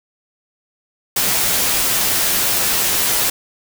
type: noise with comb filter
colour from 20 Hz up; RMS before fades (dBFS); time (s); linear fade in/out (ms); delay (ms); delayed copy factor
white; -17; 1.16-3.3; 5; 13; -0.55
effects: none